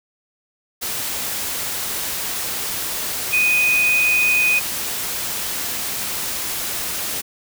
sine tone in noise, 2489 Hz, D#7, in tune, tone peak -14 dBFS, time 3.32-4.6 s, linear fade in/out 20 ms, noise white, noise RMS -25 dBFS, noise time 0.81-7.22 s, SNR +8 dB, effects none

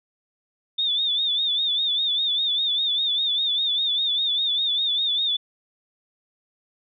sine tone with vibrato, 3578 Hz, A7, 28 cents sharp, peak -20 dBFS, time 0.78-5.37 s, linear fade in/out 10 ms, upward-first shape sine, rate 5 Hz, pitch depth 80 cents each way, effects none

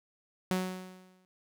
sawtooth tone with exponential decay, 185 Hz, F#3, in tune, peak -22 dBFS, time 0.51-1.25 s, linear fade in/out 0 ms, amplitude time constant 160 ms, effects none

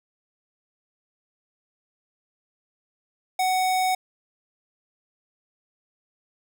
square tone, 745 Hz, F#5, 12 cents sharp, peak -21 dBFS, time 3.39-3.95 s, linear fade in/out 5 ms, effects none

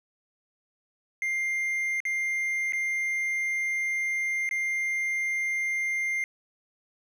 triangle tone with dropouts, 2100 Hz, C7, 6 cents sharp, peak -24 dBFS, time 1.22-6.24 s, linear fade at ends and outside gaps 1 ms, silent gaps 2.003-2.052 / 2.723-2.733 / 4.491-4.511 s, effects none

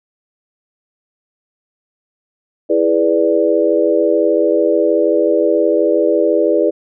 sine chord, E dominant seventh, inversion none, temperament equal, 329.6 / 415.3 / 493.9 / 587.3 Hz, E4 / G#4 / B4 / D5, 0 / 0 / 0 / 0 cents, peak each -16 dBFS, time 2.69-6.71 s, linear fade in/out 20 ms, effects none

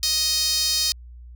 sawtooth tone with high-pass filter, 625 Hz, D#5, 8 cents sharp, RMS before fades -22 dBFS, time 0.03-0.92 s, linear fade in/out 0 ms, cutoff 4700 Hz, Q 3.4, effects added 60 Hz sine -39 dBFS peak until 1.35 s

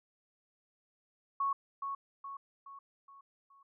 sine tone with echo, 1106 Hz, C#6, 4 cents flat, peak -29 dBFS, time 1.4-1.53 s, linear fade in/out 5 ms, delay 420 ms, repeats 5, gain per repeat -6 dB, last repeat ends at 3.63 s, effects none

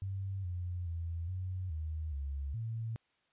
sine tone with pitch steps, 96.8 / 88.8 / 84 / 92.3 / 78.4 / 69.7 / 113.1 Hz, G2 / F2 / E2 / F#2 / D#2 / C#2 / A2, -21 / +29 / +33 / -4 / +14 / +10 / +48 cents, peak -35 dBFS, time 0.02-2.96 s, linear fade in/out 0 ms, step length 420 ms, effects white hiss -75 dBFS RMS until 3.32 s + resampled to 8000 Hz

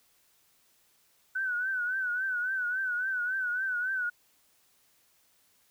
sine tone with vibrato, 1500 Hz, F#6, 23 cents sharp, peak -28 dBFS, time 1.35-4.1 s, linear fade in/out 10 ms, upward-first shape triangle, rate 3.6 Hz, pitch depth 92 cents each way, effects white hiss -67 dBFS RMS until 5.7 s

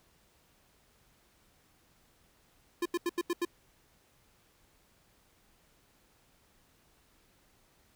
square tone bursts, 347.1 Hz, F4, 11 cents flat, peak -29 dBFS, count 6, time 2.82-3.451 s, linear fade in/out 5 ms, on 36 ms, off 83 ms, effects pink hiss -67 dBFS RMS until 7.95 s

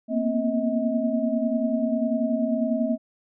sine tone cluster, 231.5 / 241.7 / 263.3 / 636 Hz, A#3 / B3 / C4 / D#5, -12 / -37 / +11 / +38 cents, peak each -25 / -28 / -28 / -27 dBFS, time 0.08-2.98 s, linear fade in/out 50 ms, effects none

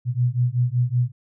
sine beating tone pair, 120.5 / 125.8 Hz, B2 / B2, -42 / +32 cents, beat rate 5.3 Hz, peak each -21 dBFS, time 0.05-1.12 s, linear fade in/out 50 ms, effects none

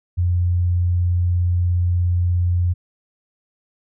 sine tone, 88.3 Hz, F2, 20 cents sharp, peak -15 dBFS, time 0.17-2.74 s, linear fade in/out 20 ms, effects none

